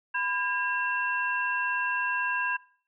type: tone cluster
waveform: sine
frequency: 999 / 1618 / 2709 Hz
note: B5 / G#6 / E7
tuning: +20 / -46 / +47 cents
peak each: -32 / -28 / -33 dBFS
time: 0.14-2.57 s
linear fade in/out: 10 ms
effects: noise-tail reverb RT60 0.5 s tail -22 dB re dry